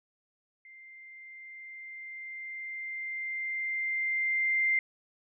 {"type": "tone with level ramp", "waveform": "sine", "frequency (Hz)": 2093, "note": "C7", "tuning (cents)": 0, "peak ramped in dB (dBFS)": [-49, -23], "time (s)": [0.65, 4.79], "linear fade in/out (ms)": 2, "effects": []}